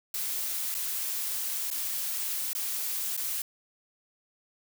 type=noise with dropouts; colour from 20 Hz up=blue; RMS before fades=-32 dBFS; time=0.14-3.42 s; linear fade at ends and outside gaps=2 ms; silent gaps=0.743-0.749 / 1.703-1.712 / 2.532-2.55 / 3.167-3.175 s; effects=none